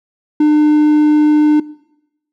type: tone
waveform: triangle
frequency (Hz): 301.2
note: D4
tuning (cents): +44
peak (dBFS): -5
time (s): 0.4-1.6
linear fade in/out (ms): 5
effects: noise-tail reverb RT60 0.9 s tail -21 dB re dry